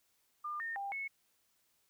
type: tone with pitch steps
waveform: sine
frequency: 1202 / 1828 / 796 / 2198 Hz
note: D6 / A#6 / G5 / C#7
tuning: +40 / -34 / +26 / -15 cents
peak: -37 dBFS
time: 0.44-1.08 s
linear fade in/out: 10 ms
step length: 160 ms
effects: white hiss -75 dBFS RMS until 1.89 s